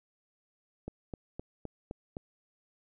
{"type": "click train", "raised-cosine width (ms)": 2, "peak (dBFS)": -25, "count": 6, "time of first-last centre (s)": [0.88, 2.169], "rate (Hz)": 3.88, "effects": []}